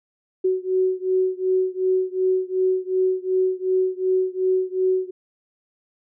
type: beating tone pair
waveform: sine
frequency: 372 / 374.7 Hz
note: F#4 / F#4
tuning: +9 / +22 cents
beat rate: 2.7 Hz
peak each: -21 / -22 dBFS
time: 0.44-5.11 s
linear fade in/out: 10 ms
effects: none